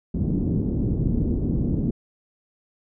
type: low-pass noise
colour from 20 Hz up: white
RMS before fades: -23 dBFS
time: 0.14-1.91 s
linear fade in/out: 5 ms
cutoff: 280 Hz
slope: 24 dB/octave
effects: none